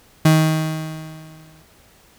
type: tone with exponential decay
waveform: 35% pulse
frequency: 157.6 Hz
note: D#3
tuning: 23 cents sharp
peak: -7 dBFS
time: 0.25-1.63 s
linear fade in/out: 5 ms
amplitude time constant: 300 ms
effects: pink hiss -52 dBFS RMS until 2.18 s